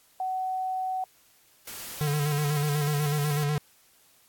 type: tone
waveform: sine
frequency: 750 Hz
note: F#5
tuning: 23 cents sharp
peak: -27 dBFS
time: 0.2-1.04 s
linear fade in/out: 2 ms
type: noise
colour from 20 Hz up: white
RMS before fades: -39 dBFS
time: 1.67-3.44 s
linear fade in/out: 5 ms
type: tone with vibrato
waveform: square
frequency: 147.3 Hz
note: D3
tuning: 6 cents sharp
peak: -25 dBFS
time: 2.01-3.58 s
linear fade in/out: 0 ms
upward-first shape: square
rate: 8.1 Hz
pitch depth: 38 cents each way
effects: white hiss -61 dBFS RMS until 4.28 s + AAC 64 kbps